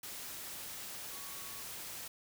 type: tone in noise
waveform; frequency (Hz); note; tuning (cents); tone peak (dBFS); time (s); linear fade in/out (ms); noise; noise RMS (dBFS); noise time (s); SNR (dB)
sine; 1118; C#6; +14; -56; 1.12-1.61; 5; white; -45; 0.03-2.08; -14
effects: none